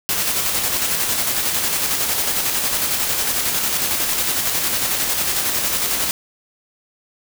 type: noise with tremolo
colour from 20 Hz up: white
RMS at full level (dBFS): -19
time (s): 0.09-6.11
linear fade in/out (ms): 0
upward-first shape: square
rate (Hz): 11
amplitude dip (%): 30
effects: none